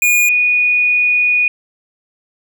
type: tone pair in turn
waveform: square / sine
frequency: 2443 / 2464 Hz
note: D#7 / D#7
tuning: -32 / -17 cents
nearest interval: unison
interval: 15 cents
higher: second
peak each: -10 dBFS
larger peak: neither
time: 0.02-0.29 / 0.29-1.48 s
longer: second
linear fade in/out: 2 ms
effects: none

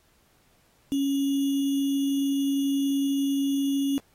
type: tone with sample-and-hold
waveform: sine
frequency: 277.2 Hz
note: C#4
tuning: in tune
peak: -22 dBFS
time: 0.92-3.98 s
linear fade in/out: 0 ms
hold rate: 3150 Hz
effects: pink hiss -64 dBFS RMS until 4.14 s + AAC 48 kbps

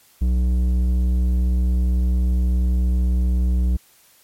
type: tone with low-pass filter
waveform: square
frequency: 61.74 Hz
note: B1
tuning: in tune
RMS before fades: -18 dBFS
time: 0.21-3.77 s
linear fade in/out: 10 ms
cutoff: 200 Hz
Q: 0.61
effects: white hiss -54 dBFS RMS until 4.23 s + MP3 64 kbps

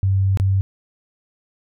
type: tone with dropouts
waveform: sine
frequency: 96.6 Hz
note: G2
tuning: 25 cents flat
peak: -14 dBFS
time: 0.03-0.61 s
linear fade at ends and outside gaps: 0 ms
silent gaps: 0.373-0.399 s
effects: none

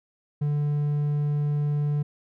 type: tone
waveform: triangle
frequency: 146.83 Hz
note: D3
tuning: in tune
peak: -20 dBFS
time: 0.41-2.03 s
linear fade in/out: 10 ms
effects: none

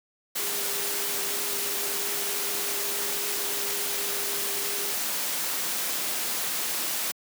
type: tone in noise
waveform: sine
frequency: 404 Hz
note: G#4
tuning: 48 cents flat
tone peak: -39 dBFS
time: 0.39-4.93 s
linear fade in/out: 10 ms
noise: white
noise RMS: -29 dBFS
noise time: 0.35-7.12 s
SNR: -13 dB
effects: high-pass 200 Hz 12 dB/octave

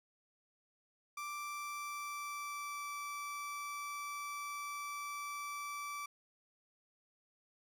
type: tone with pitch glide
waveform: 30% pulse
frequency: 1174.7 to 1160.5 Hz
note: D6 to D6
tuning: 0 to -21 cents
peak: -38 dBFS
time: 1.17-6.06 s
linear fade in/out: 5 ms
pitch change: -21 cents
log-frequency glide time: 1.28-2.9 s
effects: none

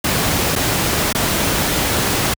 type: noise with dropouts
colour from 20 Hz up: pink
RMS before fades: -17 dBFS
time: 0.04-2.34 s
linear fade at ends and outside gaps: 5 ms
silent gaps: 0.555-0.56 / 1.128-1.148 s
effects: high-pass 60 Hz 12 dB/octave

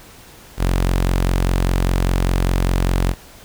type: tone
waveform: sawtooth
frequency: 45 Hz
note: F#1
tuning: 47 cents flat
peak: -11 dBFS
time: 0.57-3.15 s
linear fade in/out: 50 ms
effects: pink hiss -43 dBFS RMS until 3.44 s

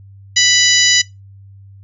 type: harmonic tone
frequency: 987.8 Hz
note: B5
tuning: in tune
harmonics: 2 / 3 / 4 / 5 / 6 / 7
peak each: -16 / -16 / -16 / -16 / -16 / -16 dBFS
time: 0.36-1.02 s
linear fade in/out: 10 ms
effects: noise-tail reverb RT60 0.2 s tail -21 dB re dry + added 98 Hz sine -37 dBFS peak until 1.83 s

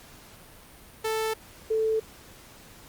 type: tone pair in turn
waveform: sawtooth / sine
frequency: 440.7 / 440.7 Hz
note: A4 / A4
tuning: +3 / +3 cents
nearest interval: unison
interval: 0 cents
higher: neither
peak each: -22 dBFS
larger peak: neither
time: 1.04-1.34 / 1.7-2 s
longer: neither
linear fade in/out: 10 ms
effects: pink hiss -50 dBFS RMS until 2.88 s + Opus 48 kbps

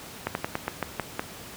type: slowing click train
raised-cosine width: 0.5 ms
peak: -11 dBFS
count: 8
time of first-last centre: 0.27-1.195 s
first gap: 81 ms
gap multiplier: 1.16
effects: pink hiss -42 dBFS RMS until 1.56 s + high-pass 80 Hz 12 dB/octave

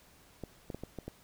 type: clicks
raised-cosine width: 2 ms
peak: -26 dBFS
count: 6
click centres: 0.437 / 0.702 / 0.746 / 0.836 / 0.987 / 1.08 s
effects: pink hiss -61 dBFS RMS until 1.23 s

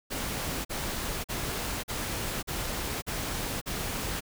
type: noise bursts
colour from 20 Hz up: pink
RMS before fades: -33 dBFS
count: 7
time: 0.1-4.208 s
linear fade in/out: 20 ms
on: 550 ms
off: 43 ms
effects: none

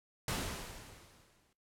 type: noise with exponential decay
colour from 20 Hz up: pink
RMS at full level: -34 dBFS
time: 0.28-1.53 s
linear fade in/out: 2 ms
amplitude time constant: 270 ms
effects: noise-tail reverb RT60 0.3 s tail -21 dB re dry + low-pass 12000 Hz 12 dB/octave

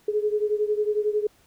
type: beating tone pair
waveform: sine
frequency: 418.1 / 429.1 Hz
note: G#4 / A4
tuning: +12 / -43 cents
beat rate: 11 Hz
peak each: -23 / -26 dBFS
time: 0.08-1.27 s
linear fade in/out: 5 ms
effects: pink hiss -60 dBFS RMS until 1.46 s

